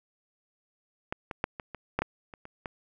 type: clicks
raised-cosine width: 0.5 ms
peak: -16 / -20 / -11 / -22 / -24 / -11 / -13 / -29 / -29 / -20 dBFS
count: 10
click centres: 1.125 / 1.312 / 1.441 / 1.598 / 1.747 / 1.99 / 2.02 / 2.338 / 2.454 / 2.658 s
effects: none